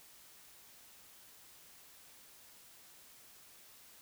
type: silence
effects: white hiss -59 dBFS RMS until 4.01 s